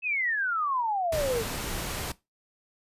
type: exponential sweep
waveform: sine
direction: down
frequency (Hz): 2637 to 428.1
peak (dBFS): -25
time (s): 0.02-1.45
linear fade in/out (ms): 50
type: noise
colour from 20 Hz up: pink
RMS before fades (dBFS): -33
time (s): 1.12-2.12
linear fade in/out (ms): 5
effects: noise-tail reverb RT60 0.2 s tail -18 dB re dry + resampled to 32000 Hz